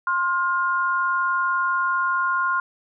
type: tone pair together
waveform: sine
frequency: 1057.6 / 1417 Hz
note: C6 / F6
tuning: +18 / +25 cents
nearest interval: perfect fourth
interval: 507 cents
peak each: -22 dBFS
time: 0.07-2.6 s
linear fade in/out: 2 ms
effects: none